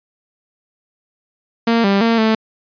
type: tone with pitch steps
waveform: sawtooth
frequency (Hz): 230.8 / 197.9 / 229.3 / 220.4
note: A#3 / G3 / A#3 / A3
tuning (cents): -17 / +17 / -28 / +3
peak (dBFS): -8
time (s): 1.67-2.35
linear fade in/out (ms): 5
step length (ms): 170
effects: resampled to 11025 Hz